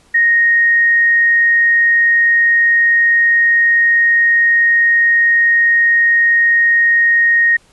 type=tone; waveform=sine; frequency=1864.7 Hz; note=A#6; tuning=in tune; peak=-8 dBFS; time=0.14-7.57 s; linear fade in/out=10 ms; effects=pink hiss -51 dBFS RMS until 7.72 s + resampled to 24000 Hz